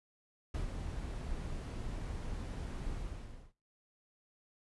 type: noise with ADSR envelope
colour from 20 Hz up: brown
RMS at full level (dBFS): -36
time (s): 0.54-3.53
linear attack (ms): 6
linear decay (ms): 120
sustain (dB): -4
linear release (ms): 590
effects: noise-tail reverb RT60 0.3 s tail -20 dB re dry + resampled to 24000 Hz